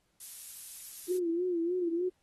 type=noise; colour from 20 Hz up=violet; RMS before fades=-41 dBFS; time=0.2-1.18 s; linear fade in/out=5 ms
type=tone with vibrato; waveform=sine; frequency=348.4 Hz; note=F4; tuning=4 cents flat; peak=-28 dBFS; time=1.08-2.1 s; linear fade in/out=20 ms; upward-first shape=sine; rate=3.3 Hz; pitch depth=90 cents each way
effects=pink hiss -75 dBFS RMS until 2.22 s + AAC 32 kbps